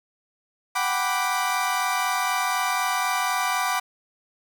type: chord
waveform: 30% pulse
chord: G major seventh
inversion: third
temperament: equal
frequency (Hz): 740 / 784 / 987.8 / 1174.7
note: F#5 / G5 / B5 / D6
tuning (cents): 0 / 0 / 0 / 0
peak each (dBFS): -25 / -29 / -25 / -24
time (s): 0.75-3.8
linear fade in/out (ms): 10
effects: none